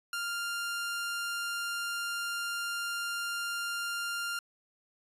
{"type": "tone", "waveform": "sawtooth", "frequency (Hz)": 1396.9, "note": "F6", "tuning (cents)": 0, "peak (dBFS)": -29, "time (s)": [0.13, 4.39], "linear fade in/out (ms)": 2, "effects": ["resampled to 32000 Hz"]}